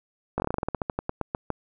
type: slowing click train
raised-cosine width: 1 ms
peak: -12 dBFS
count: 18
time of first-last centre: 0.38-1.503 s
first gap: 19 ms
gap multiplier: 1.14
effects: none